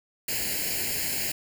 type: noise with comb filter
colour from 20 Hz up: white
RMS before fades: -29 dBFS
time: 0.28-1.32 s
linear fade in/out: 5 ms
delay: 0.42 ms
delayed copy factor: +0.9
effects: none